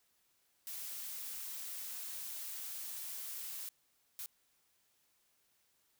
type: noise bursts at uneven times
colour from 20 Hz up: blue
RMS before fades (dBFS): -44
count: 2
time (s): 0.67-3.69 / 4.19-4.26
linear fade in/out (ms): 0
effects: white hiss -75 dBFS RMS until 5.99 s